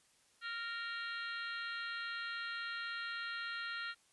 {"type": "harmonic tone with a mistuned harmonic", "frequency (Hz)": 463.9, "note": "A#4", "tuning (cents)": -8, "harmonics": [3, 4, 5, 6, 7, 8, 9], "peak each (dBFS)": [-42, -45, -54, -50, -51, -55, -50], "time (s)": [0.41, 3.95], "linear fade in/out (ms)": 50, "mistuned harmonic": 8, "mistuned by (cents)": 38, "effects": ["white hiss -70 dBFS RMS until 4.12 s", "resampled to 24000 Hz"]}